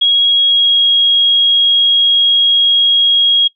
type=tone with pitch glide; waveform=sine; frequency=3305 to 3286 Hz; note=G#7 to G#7; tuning=-9 to -19 cents; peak=-7 dBFS; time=0.01-3.48 s; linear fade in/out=10 ms; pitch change=-10 cents; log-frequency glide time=0.29-0.87 s; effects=noise-tail reverb RT60 0.1 s tail -20 dB re dry